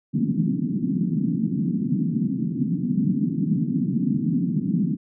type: band-pass noise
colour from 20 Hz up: pink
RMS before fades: -23 dBFS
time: 0.13-4.97 s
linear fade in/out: 20 ms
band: 150 to 280 Hz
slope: 48 dB/octave
effects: none